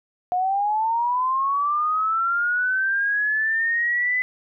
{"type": "linear sweep", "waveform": "sine", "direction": "up", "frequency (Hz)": [714, 2017], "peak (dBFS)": -19, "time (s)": [0.32, 4.22], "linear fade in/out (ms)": 0, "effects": []}